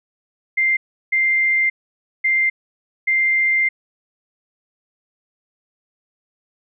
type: tone bursts at uneven times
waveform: sine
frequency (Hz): 2095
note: C7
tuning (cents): +2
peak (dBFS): -14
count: 4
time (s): 0.57-0.77 / 1.12-1.7 / 2.24-2.5 / 3.07-3.69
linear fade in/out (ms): 10
effects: none